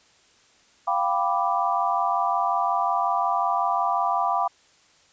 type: chord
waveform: sine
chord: G dominant seventh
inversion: third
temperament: equal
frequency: 698.5 / 784 / 987.8 / 1174.7 Hz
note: F5 / G5 / B5 / D6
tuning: 0 / 0 / 0 / 0 cents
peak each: -26 dBFS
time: 0.87-4.48 s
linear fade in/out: 10 ms
effects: white hiss -58 dBFS RMS until 5.12 s + resampled to 16000 Hz